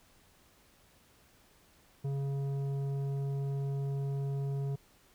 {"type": "tone with tanh clipping", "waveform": "sine", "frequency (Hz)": 138.59, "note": "C#3", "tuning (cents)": 0, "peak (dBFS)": -33, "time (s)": [2.04, 4.76], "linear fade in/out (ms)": 10, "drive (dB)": 10, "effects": ["pink hiss -64 dBFS RMS until 5.14 s"]}